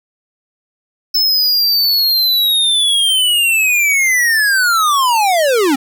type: linear sweep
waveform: square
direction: down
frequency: 5274 to 253.6 Hz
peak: -11 dBFS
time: 1.14-5.76 s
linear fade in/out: 10 ms
effects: none

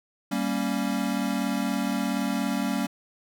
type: chord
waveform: square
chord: G diminished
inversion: none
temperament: equal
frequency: 196 / 233.1 / 277.2 Hz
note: G3 / Bb3 / Db4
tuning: 0 / 0 / 0 cents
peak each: -30 dBFS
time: 0.31-2.87 s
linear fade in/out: 10 ms
effects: none

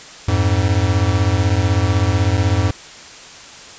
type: beating tone pair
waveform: square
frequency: 88.6 / 104.6 Hz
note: F2 / G#2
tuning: +25 / +13 cents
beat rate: 16 Hz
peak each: -17 dBFS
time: 0.28-2.71 s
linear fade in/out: 5 ms
effects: white hiss -37 dBFS RMS until 3.78 s + resampled to 16000 Hz

